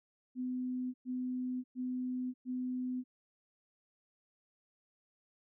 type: tone bursts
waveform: sine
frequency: 252.7 Hz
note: B3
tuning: 40 cents sharp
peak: -34 dBFS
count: 4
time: 0.35-3.04 s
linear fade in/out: 50 ms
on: 590 ms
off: 110 ms
effects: none